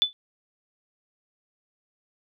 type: tone with exponential decay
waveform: sine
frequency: 3487 Hz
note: A7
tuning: 16 cents flat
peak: -13 dBFS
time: 0.02-0.13 s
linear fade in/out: 0 ms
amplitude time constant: 23 ms
effects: none